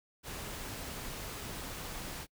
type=noise; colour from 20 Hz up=pink; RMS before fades=-42 dBFS; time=0.23-2.27 s; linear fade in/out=50 ms; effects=noise-tail reverb RT60 0.1 s tail -26 dB re dry

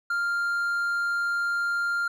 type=tone; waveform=triangle; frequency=1396.9 Hz; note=F6; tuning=in tune; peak=-22 dBFS; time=0.1-2.08 s; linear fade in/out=5 ms; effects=none

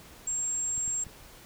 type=tone; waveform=sine; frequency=7520 Hz; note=A#8; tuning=14 cents sharp; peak=-28 dBFS; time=0.27-1.04 s; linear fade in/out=5 ms
type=clicks; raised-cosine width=5 ms; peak=-33 dBFS; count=3; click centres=0.779 / 0.878 / 1.067 s
effects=pink hiss -51 dBFS RMS until 1.45 s

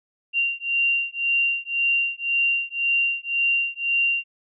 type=beating tone pair; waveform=sine; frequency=2768 / 2769.9 Hz; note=F7 / F7; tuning=-16 / -15 cents; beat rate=1.9 Hz; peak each=-23 dBFS; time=0.33-4.24 s; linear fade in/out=50 ms; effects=none

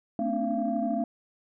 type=tone cluster; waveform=sine; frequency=221.7 / 256.4 / 284.4 / 296.6 / 682 Hz; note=A3 / C4 / C#4 / D4 / F5; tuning=+13 / -35 / +45 / +17 / -41 cents; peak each=-30 / -31 / -34 / -37 / -29 dBFS; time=0.19-1.04 s; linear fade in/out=2 ms; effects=tanh soft clip ceiling -16 dBFS

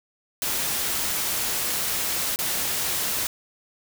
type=noise with dropouts; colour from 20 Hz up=white; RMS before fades=-26 dBFS; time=0.42-3.27 s; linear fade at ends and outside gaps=1 ms; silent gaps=2.36-2.389 s; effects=none

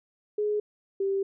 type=tone pair in turn; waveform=sine; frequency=419.1 / 391.2 Hz; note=G#4 / G4; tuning=+16 / -4 cents; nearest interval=minor second; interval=120 cents; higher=first; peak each=-24 dBFS; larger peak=neither; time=0.38-0.6 / 1-1.23 s; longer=second; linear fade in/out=5 ms; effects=none

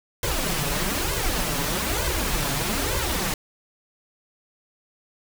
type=noise with flanger; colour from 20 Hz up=pink; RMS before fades=-25 dBFS; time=0.23-3.34 s; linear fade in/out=2 ms; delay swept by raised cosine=1.9 to 7.1 ms; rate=1.1 Hz; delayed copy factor=+1; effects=none

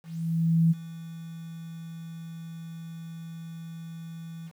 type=tone with ADSR envelope; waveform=sine; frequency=164.81 Hz; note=E3; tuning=in tune; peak=-17 dBFS; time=0.03-4.52 s; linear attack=680 ms; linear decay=26 ms; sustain=-20 dB; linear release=52 ms; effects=9-bit

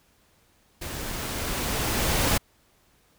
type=noise with level ramp; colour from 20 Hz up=pink; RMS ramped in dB=-35 to -22 dBFS; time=0.81-2.38 s; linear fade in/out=10 ms; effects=pink hiss -63 dBFS RMS until 3.18 s

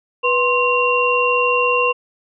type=tone cluster; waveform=sine; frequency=491.1 / 1052 / 2757 Hz; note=B4 / C6 / F7; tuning=-10 / +9 / -23 cents; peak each=-18 dBFS; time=0.23-1.93 s; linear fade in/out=20 ms; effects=none

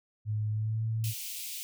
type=tone with pitch glide; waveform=sine; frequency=106.8 to 111.72 Hz; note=G#2 to A2; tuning=+49 to +27 cents; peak=-28 dBFS; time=0.25-1.14 s; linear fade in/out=50 ms; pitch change=+78 cents; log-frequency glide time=0.5-0.84 s
type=high-pass noise; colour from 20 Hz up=white; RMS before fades=-39 dBFS; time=1.04-1.63 s; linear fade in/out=0 ms; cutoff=2300 Hz; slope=48 dB/octave
effects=none

